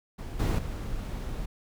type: noise with level steps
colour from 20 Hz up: brown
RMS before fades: -36 / -25 / -34 dBFS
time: 0.18-1.46 s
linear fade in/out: 10 ms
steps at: 0.39 / 0.58 s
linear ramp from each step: 10 ms
effects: none